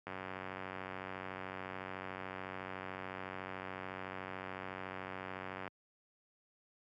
click train, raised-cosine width 0.5 ms, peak -27 dBFS, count 527, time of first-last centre 0.07-5.678 s, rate 93.8 Hz, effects high-pass 100 Hz 12 dB/octave

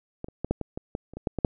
clicks, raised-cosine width 2 ms, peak -20 / -28 / -15 / -10 / -17 / -19 / -16 / -30 / -23 / -12 / -15 / -7 dBFS, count 12, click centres 0.244 / 0.285 / 0.446 / 0.51 / 0.613 / 0.775 / 0.951 / 1.136 / 1.17 / 1.272 / 1.387 / 1.448 s, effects none

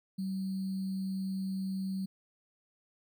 sine tone with sample-and-hold, 190.8 Hz, G3, 47 cents flat, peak -32 dBFS, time 0.18-2.06 s, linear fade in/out 10 ms, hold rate 4410 Hz, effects none

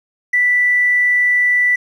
triangle tone, 1973 Hz, B6, 2 cents flat, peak -7 dBFS, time 0.33-1.76 s, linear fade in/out 10 ms, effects tanh soft clip ceiling -9 dBFS

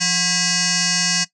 sine tone with frequency modulation, 173.9 Hz, F3, 7 cents flat, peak -16 dBFS, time 0-1.25 s, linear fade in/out 20 ms, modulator 903 Hz, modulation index 7.4, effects noise-tail reverb RT60 0.1 s tail -18 dB re dry

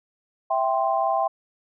sine chord, C major, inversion first, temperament equal, 659.3 / 784 / 1046.5 Hz, E5 / G5 / C6, 0 / 0 / 0 cents, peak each -24 / -23 / -26 dBFS, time 0.5-1.28 s, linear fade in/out 10 ms, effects none

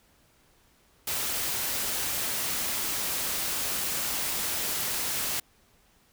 white noise, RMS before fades -30 dBFS, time 1.07-5.4 s, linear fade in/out 5 ms, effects pink hiss -63 dBFS RMS until 6.12 s

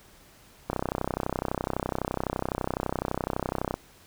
click train, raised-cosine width 1 ms, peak -13 dBFS, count 98, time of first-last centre 0.7-3.741 s, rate 31.9 Hz, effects pink hiss -55 dBFS RMS until 4.06 s

